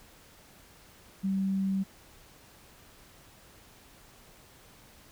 sine tone, 193.1 Hz, G3, 26 cents flat, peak -26 dBFS, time 1.23-1.84 s, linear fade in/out 20 ms, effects pink hiss -56 dBFS RMS until 5.11 s

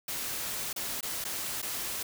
white noise with dropouts, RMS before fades -35 dBFS, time 0.08-2.03 s, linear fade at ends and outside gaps 5 ms, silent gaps 0.73-0.761 / 1.009-1.028 / 1.242-1.249 / 1.618-1.626 s, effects none

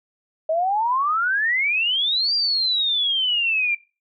sine exponential two-way sweep, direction up then down, 622.3 to 4800 to 2353 Hz, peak -18 dBFS, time 0.49-3.75 s, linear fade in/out 5 ms, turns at 2.34 s, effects noise-tail reverb RT60 0.3 s tail -21 dB re dry

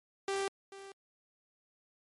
sawtooth tone with echo, 392 Hz, G4, in tune, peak -28 dBFS, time 0.28-0.48 s, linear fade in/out 2 ms, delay 440 ms, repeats 1, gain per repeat -15 dB, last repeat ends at 0.92 s, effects MP3 48 kbps

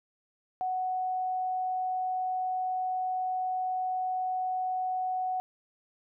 sine tone, 742 Hz, F#5, 5 cents sharp, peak -28 dBFS, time 0.61-5.4 s, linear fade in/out 0 ms, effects none

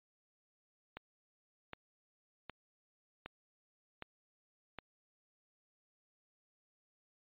click train, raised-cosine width 0.3 ms, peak -27 dBFS, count 6, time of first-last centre 0.97-4.787 s, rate 1.31 Hz, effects resampled to 8000 Hz

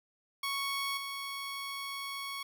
15% pulse tone with level steps, 1108.7 Hz, C#6, in tune, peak -26 / -31 dBFS, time 0.43-2.43 s, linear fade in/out 5 ms, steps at 0.97 s, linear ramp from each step 5 ms, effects none

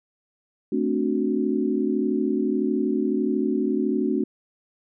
sine chord, D dominant seventh, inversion second, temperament equal, 220 / 261.6 / 293.7 / 370 Hz, A3 / C4 / D4 / F#4, 0 / 0 / 0 / 0 cents, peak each -26 dBFS, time 0.72-4.24 s, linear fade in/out 5 ms, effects none

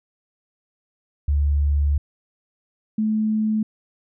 sine tone pair in turn, 72.2 / 216.4 Hz, D2 / A3, -29 / -29 cents, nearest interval octave + perfect fifth, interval 1900 cents, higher second, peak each -16 / -18 dBFS, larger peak first, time 1.28-1.98 / 2.98-3.63 s, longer first, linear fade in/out 5 ms, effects none

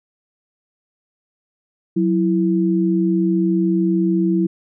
sine tone pair together, 184.4 / 330.8 Hz, F#3 / E4, -6 / +6 cents, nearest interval minor seventh, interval 1012 cents, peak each -17 dBFS, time 1.96-4.47 s, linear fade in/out 10 ms, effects none

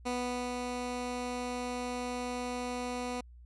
15% pulse tone with ADSR envelope, 246.9 Hz, B3, in tune, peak -25 dBFS, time 0.05-3.21 s, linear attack 18 ms, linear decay 450 ms, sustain -3 dB, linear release 7 ms, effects added 60 Hz sine -50 dBFS peak until 3.45 s + resampled to 24000 Hz

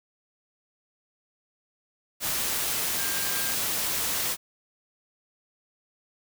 sine tone in noise, 1600 Hz, G6, 35 cents sharp, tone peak -37 dBFS, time 2.95-3.56 s, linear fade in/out 50 ms, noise white, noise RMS -28 dBFS, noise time 2.2-4.37 s, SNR -12 dB, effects none

